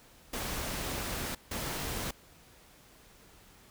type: noise bursts at uneven times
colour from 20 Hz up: pink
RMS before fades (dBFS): -36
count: 2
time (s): 0.33-1.35 / 1.51-2.11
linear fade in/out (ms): 5
effects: pink hiss -58 dBFS RMS until 3.7 s